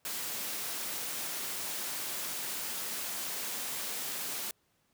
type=high-pass noise; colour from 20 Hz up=white; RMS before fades=-37 dBFS; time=0.05-4.51 s; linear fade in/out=2 ms; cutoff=140 Hz; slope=12 dB/octave; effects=pink hiss -73 dBFS RMS until 4.93 s + high-pass 60 Hz 12 dB/octave